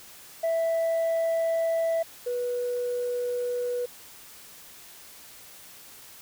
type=tone pair in turn; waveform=sine; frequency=659.3 / 489.2 Hz; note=E5 / B4; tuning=0 / -16 cents; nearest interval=perfect fourth; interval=516 cents; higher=first; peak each=-20 / -25 dBFS; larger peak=first; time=0.43-2.03 / 2.26-3.86 s; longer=neither; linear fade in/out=10 ms; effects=tanh soft clip ceiling -22 dBFS + white hiss -48 dBFS RMS until 6.21 s